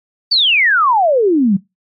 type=exponential sweep; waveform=sine; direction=down; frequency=4699 to 179.9 Hz; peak=-9 dBFS; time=0.31-1.57 s; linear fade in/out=10 ms; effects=noise-tail reverb RT60 0.2 s tail -21 dB re dry + AAC 64 kbps